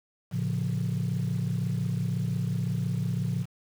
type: chord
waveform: sine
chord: A augmented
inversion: none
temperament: equal with one note detuned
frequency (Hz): 112.77 / 138.59 / 174.61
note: A2 / C#3 / E#3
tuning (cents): +43 / 0 / 0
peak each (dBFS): -29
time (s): 0.31-3.46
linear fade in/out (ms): 50
effects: tanh soft clip ceiling -21 dBFS + 8-bit